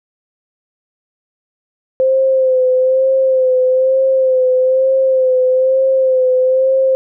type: tone with vibrato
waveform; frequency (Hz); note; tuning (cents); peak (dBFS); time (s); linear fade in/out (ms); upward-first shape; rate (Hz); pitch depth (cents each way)
sine; 520; C5; -11; -9; 2-6.95; 0; sine; 1.1; 34
effects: none